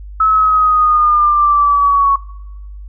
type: linear sweep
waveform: sine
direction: down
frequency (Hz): 1300 to 1108.7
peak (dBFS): -8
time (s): 0.2-2.16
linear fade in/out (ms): 5
effects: noise-tail reverb RT60 1.0 s tail -22 dB re dry + added 50 Hz sine -28 dBFS peak until 2.88 s